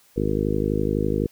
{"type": "harmonic tone", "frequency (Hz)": 51.91, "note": "G#1", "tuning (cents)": 0, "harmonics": [1, 2, 3, 4, 5, 6, 7, 8, 9], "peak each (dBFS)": [-29, -29, -29, -29, -29, -29, -29, -29, -29], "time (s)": [0.16, 1.27], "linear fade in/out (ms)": 10, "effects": ["white hiss -57 dBFS RMS until 1.31 s"]}